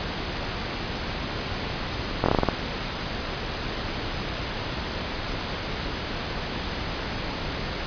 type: slowing click train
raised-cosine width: 1 ms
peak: -5 dBFS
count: 8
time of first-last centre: 2.24-2.487 s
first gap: 21 ms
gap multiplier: 1.17
effects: pink hiss -30 dBFS RMS until 7.86 s + resampled to 11025 Hz